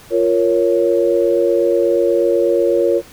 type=chord; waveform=sine; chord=Bb minor; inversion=second; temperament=equal; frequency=349.2 / 466.2 / 554.4 Hz; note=F4 / Bb4 / Db5; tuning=0 / 0 / 0 cents; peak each=-16 dBFS; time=0.1-3.02 s; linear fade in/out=50 ms; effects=pink hiss -42 dBFS RMS until 3.12 s